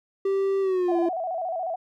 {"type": "tone with pitch glide", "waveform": "triangle", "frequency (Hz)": [390.2, 341.7], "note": ["G4", "F4"], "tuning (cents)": [-8, -38], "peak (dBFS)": -19, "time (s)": [0.25, 1.09], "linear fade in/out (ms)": 5, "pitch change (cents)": -230, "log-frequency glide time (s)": [0.61, 0.97]}
{"type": "tone with vibrato", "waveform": "sine", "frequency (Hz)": 698.5, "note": "F5", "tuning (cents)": 0, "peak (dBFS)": -26, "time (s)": [0.88, 1.76], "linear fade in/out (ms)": 10, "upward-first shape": "square", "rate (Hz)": 14, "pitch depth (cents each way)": 100}
{"effects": []}